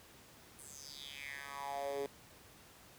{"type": "tone with high-pass filter sweep", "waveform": "10% pulse", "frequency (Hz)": 140.4, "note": "C#3", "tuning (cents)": 22, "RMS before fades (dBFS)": -44, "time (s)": [0.59, 2.06], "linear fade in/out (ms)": 0, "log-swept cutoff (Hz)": [9400, 370], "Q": 4.8, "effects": ["pink hiss -59 dBFS RMS until 2.98 s", "high-pass 60 Hz 12 dB/octave"]}